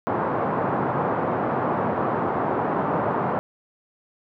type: band-pass noise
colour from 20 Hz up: white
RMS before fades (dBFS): -24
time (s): 0.07-3.39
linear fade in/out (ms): 0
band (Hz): 110 to 1100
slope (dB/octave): 24
effects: none